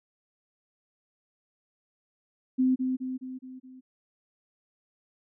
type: tone with echo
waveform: sine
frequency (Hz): 257.7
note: C4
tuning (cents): -26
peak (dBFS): -20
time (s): 2.58-2.76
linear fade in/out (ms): 20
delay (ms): 210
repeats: 5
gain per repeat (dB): -5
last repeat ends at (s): 3.81
effects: none